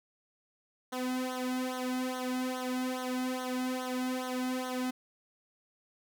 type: tone with flanger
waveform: sawtooth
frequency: 254.4 Hz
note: C4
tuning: 48 cents flat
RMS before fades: -34 dBFS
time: 0.92-4.91 s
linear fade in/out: 10 ms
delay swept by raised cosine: 0.4 to 1.8 ms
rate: 2.4 Hz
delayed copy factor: -1
effects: none